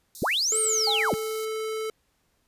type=high-pass noise; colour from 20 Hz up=white; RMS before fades=-41 dBFS; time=0.15-1.45 s; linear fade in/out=0 ms; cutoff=3800 Hz; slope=96 dB/octave
type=linear two-way sweep; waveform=sine; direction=up then down; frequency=97 to 8870 to 97 Hz; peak=-22 dBFS; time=0.22-1.14 s; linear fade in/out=0 ms; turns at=0.6 s
type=tone; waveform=square; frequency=438 Hz; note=A4; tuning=8 cents flat; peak=-29 dBFS; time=0.52-1.9 s; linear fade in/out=2 ms
type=tone with exponential decay; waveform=sine; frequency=818 Hz; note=G#5; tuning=26 cents flat; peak=-25 dBFS; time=0.87-1.47 s; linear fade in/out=5 ms; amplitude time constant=130 ms
effects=pink hiss -70 dBFS RMS until 2.47 s + resampled to 32000 Hz